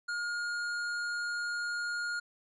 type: tone with hard clipping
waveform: sine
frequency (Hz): 1424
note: F6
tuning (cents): +33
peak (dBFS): -34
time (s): 0.08-2.2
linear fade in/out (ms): 10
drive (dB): 10
effects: resampled to 24000 Hz